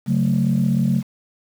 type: chord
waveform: sine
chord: F# minor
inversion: second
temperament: equal with one note detuned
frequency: 138.59 / 185 / 221.5 Hz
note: C#3 / F#3 / A3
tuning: 0 / 0 / +12 cents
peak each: -19 dBFS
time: 0.06-1.03 s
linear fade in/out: 50 ms
effects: tanh soft clip ceiling -9 dBFS + 7-bit